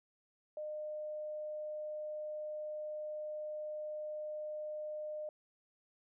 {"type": "tone", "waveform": "sine", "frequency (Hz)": 608, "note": "D#5", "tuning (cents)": -40, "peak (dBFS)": -39, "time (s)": [0.57, 5.29], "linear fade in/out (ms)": 2, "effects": []}